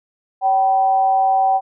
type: tone with amplitude modulation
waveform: sine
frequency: 769 Hz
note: G5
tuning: 33 cents flat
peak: -10 dBFS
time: 0.41-1.61 s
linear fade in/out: 50 ms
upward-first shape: sine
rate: 208 Hz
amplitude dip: 50%
effects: none